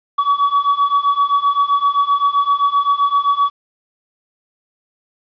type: beating tone pair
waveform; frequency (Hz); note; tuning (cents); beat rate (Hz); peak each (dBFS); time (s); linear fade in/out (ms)
triangle; 1131 / 1138.7; C#6 / C#6; +34 / +46; 7.7; -15 / -13; 0.18-3.5; 10
effects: resampled to 11025 Hz + 8-bit